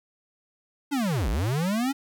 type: linear two-way sweep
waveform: square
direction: down then up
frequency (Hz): 298.8 to 45.49 to 283.1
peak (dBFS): -24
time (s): 0.91-1.93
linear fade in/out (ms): 20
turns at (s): 1.29
effects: 10-bit